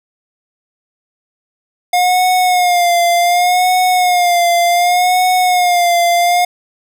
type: tone with vibrato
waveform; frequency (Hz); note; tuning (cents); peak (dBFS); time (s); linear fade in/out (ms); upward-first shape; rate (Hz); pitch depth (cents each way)
square; 713; F5; +36; -10; 1.93-6.45; 5; sine; 0.67; 54
effects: none